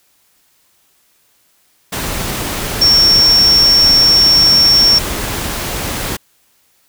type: tone in noise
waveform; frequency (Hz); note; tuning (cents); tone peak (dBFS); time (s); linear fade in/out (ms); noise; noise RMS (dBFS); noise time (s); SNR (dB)
sine; 5480; F8; -34; -6; 2.81-4.99; 10; pink; -20; 1.92-6.17; +11
effects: white hiss -56 dBFS RMS until 6.88 s